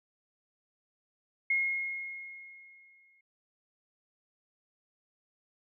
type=tone with exponential decay; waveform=sine; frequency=2154 Hz; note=C7; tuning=50 cents sharp; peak=-24 dBFS; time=1.5-3.21 s; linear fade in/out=5 ms; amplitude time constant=370 ms; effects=none